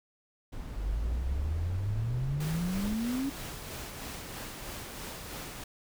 brown noise, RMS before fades -39 dBFS, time 0.52-2.95 s, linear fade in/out 10 ms
sine exponential sweep, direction up, 45.73 to 281.9 Hz, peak -29 dBFS, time 0.77-3.3 s, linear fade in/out 10 ms
pink noise with tremolo, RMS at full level -40 dBFS, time 2.4-5.64 s, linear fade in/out 5 ms, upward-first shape sine, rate 3.1 Hz, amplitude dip 30%
effects none

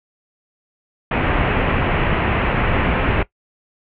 pink low-pass noise, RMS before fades -18 dBFS, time 1.11-3.23 s, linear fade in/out 5 ms, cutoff 2800 Hz, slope 48 dB/octave, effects noise-tail reverb RT60 0.1 s tail -19 dB re dry

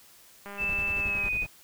click train, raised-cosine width 0.5 ms, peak -27 dBFS, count 167, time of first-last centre 0.46-1.286 s, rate 201 Hz
sine tone with pitch glide, 2637 to 2490 Hz, E7 to D#7, 0 to +1 cents, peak -26 dBFS, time 0.57-1.47 s, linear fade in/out 50 ms, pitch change -99 cents, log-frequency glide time 0.99-1.31 s
brown noise with tremolo, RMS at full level -37 dBFS, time 0.6-1.47 s, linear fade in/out 10 ms, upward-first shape square, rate 11 Hz, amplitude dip 70%
effects white hiss -55 dBFS RMS until 1.63 s

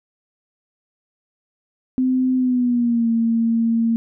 sine tone with pitch glide, 257 to 229 Hz, C4 to A#3, -31 to -31 cents, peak -15 dBFS, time 1.98-3.96 s, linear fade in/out 0 ms, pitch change -200 cents, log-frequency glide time 2.36-3.09 s, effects none

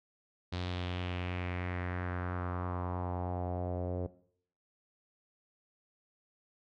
sawtooth tone with low-pass filter sweep, 89.7 Hz, F2, 47 cents sharp, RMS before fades -36 dBFS, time 0.52-4.07 s, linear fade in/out 10 ms, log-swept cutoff 4100 to 510 Hz, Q 2.9, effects noise-tail reverb RT60 0.6 s tail -18 dB re dry

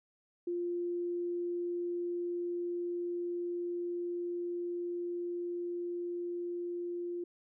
sine tone with level ramp, 349.2 Hz, F4, in tune, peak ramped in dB -32 to -35 dBFS, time 0.47-7.24 s, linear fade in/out 5 ms, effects none

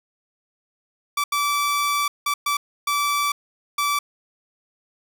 sawtooth tone bursts at uneven times, 1158 Hz, D6, 25 cents flat, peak -16 dBFS, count 6, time 1.17-1.24 / 1.32-2.08 / 2.26-2.34 / 2.46-2.57 / 2.87-3.32 / 3.78-3.99 s, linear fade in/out 5 ms, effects none

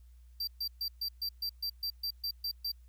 square tone bursts, 4699 Hz, D8, in tune, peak -33 dBFS, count 12, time 0.4-2.718 s, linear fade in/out 5 ms, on 74 ms, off 130 ms, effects added 60 Hz sine -53 dBFS peak until 2.88 s + white hiss -75 dBFS RMS until 2.88 s

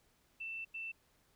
sine tone bursts at uneven times, 2670 Hz, E7, 22 cents sharp, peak -40 dBFS, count 2, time 0.4-0.65 / 0.74-0.92 s, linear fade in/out 10 ms, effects pink hiss -72 dBFS RMS until 1.35 s

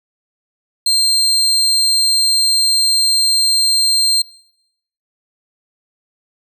35% pulse tone, 4175 Hz, C8, 5 cents flat, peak -10 dBFS, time 0.86-4.22 s, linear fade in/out 5 ms, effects noise-tail reverb RT60 0.8 s tail -23 dB re dry

